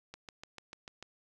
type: click train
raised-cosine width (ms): 0.2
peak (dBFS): -28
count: 7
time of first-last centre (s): 0.14-1.026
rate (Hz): 6.77
effects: none